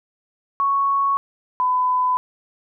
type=tone pair in turn; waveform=sine; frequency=1108.7 / 1004.2 Hz; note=C#6 / B5; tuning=0 / +29 cents; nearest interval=major second; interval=171 cents; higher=first; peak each=-16 dBFS; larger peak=neither; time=0.6-1.17 / 1.6-2.17 s; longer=neither; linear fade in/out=0 ms; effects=none